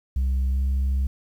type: tone with pitch glide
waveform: sine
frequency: 65.41 to 66.67 Hz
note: C2 to C2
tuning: 0 to +33 cents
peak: -17 dBFS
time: 0.16-1.07 s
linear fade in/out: 5 ms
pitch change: +33 cents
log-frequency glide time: 0.5-0.59 s
effects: tanh soft clip ceiling -19 dBFS + 9-bit